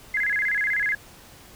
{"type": "tone with vibrato", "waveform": "sine", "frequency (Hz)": 1864.7, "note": "A#6", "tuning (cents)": 0, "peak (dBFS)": -21, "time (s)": [0.14, 0.95], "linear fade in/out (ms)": 5, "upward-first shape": "square", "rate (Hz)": 16, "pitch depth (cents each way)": 190, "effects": ["pink hiss -48 dBFS RMS until 1.55 s"]}